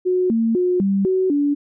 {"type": "tone with pitch steps", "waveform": "sine", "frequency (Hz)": [365.8, 227, 361, 196.3, 374.8, 288.1], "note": ["F#4", "A#3", "F#4", "G3", "F#4", "D4"], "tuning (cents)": [-20, -46, -43, 3, 22, -33], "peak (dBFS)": -15, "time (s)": [0.05, 1.55], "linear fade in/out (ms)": 20, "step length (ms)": 250, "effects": []}